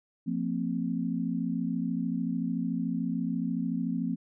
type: chord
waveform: sine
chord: F suspended fourth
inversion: none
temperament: equal with one note detuned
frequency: 174.61 / 227.8 / 261.6 Hz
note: F3 / Bb3 / C4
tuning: 0 / -40 / 0 cents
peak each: -32 dBFS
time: 0.26-4.16 s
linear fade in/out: 20 ms
effects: none